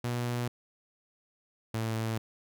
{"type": "tone pair in turn", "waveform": "sawtooth", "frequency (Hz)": [120.9, 111.92], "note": ["B2", "A2"], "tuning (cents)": [-36, 30], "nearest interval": "minor second", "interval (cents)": 134, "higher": "first", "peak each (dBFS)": -26, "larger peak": "neither", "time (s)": [[0.04, 0.48], [1.74, 2.18]], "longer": "neither", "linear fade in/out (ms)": 5, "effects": []}